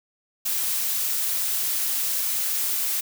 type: noise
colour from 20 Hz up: blue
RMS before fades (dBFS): -25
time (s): 0.45-3.01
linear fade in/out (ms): 10
effects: none